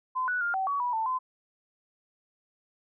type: tone with pitch steps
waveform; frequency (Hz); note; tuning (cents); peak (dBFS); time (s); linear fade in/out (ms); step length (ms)
sine; 1024 / 1477 / 1405 / 765 / 1129 / 977 / 889 / 1025; C6 / F#6 / F6 / G5 / C#6 / B5 / A5 / C6; -38 / -3 / +10 / -42 / +31 / -19 / +18 / -36; -26; 0.15-1.19; 20; 130
effects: none